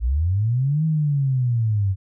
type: linear two-way sweep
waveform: sine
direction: up then down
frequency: 52.8 to 160.6 to 92.9 Hz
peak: -17 dBFS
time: 0-1.96 s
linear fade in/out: 50 ms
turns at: 0.85 s
effects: none